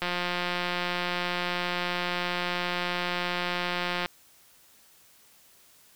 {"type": "click train", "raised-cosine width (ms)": 0.3, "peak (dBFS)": -13, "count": 716, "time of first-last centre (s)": [0.02, 4.06], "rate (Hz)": 177, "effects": ["white hiss -58 dBFS RMS until 5.95 s"]}